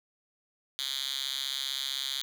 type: tone with high-pass filter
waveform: 5% pulse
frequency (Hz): 135.6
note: C#3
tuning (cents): -38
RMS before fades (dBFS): -34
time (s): 0.79-2.22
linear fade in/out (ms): 0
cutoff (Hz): 3300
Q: 4.6
effects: none